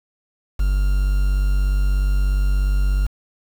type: tone with quantisation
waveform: triangle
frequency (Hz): 48.43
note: G1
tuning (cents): -20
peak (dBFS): -13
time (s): 0.59-3.07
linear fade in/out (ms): 10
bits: 6
effects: none